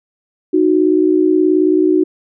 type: tone pair together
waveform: sine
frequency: 310 / 368.7 Hz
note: D#4 / F#4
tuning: -6 / -6 cents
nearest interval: minor third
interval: 300 cents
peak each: -12 dBFS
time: 0.53-2.04 s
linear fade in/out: 10 ms
effects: none